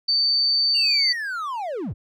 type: tone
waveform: sine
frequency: 4569 Hz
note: D8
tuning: 48 cents flat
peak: -17 dBFS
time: 0.08-1.13 s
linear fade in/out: 10 ms
type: linear sweep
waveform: triangle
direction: down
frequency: 2847 to 55.4 Hz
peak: -24 dBFS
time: 0.74-1.94 s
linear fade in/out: 20 ms
effects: none